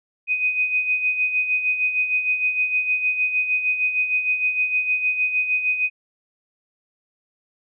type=tone with tremolo; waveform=sine; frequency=2500 Hz; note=D#7; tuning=8 cents sharp; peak=-16 dBFS; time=0.27-5.9 s; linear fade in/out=50 ms; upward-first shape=sine; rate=6.5 Hz; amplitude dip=60%; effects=none